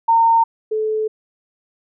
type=tone pair in turn; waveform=sine; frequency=915 / 433.7 Hz; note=A#5 / A4; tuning=-32 / -25 cents; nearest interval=octave + minor second; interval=1293 cents; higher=first; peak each=-10 / -17 dBFS; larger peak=first; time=0.08-0.44 / 0.71-1.08 s; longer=second; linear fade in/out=10 ms; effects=none